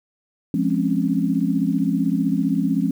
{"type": "chord", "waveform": "sine", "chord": "Db major seventh", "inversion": "first", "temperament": "equal with one note detuned", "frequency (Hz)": [173.61, 207.7, 261.6, 277.2], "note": ["F3", "Ab3", "C4", "Db4"], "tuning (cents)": [-10, 0, 0, 0], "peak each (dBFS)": -23, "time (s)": [0.54, 2.91], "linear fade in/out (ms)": 2, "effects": ["8-bit"]}